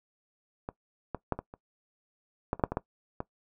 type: clicks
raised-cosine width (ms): 1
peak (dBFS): -21 / -18 / -13 / -21 / -30 / -13 / -24 / -8 / -18 / -14 / -19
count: 11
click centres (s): 0.689 / 1.147 / 1.323 / 1.39 / 1.539 / 2.531 / 2.596 / 2.638 / 2.72 / 2.771 / 3.204
effects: noise-tail reverb RT60 0.1 s tail -19 dB re dry